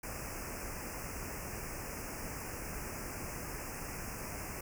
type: band-stop noise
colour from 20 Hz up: pink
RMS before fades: -42 dBFS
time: 0.03-4.61 s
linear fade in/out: 5 ms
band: 2700 to 5000 Hz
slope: 96 dB/octave
effects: none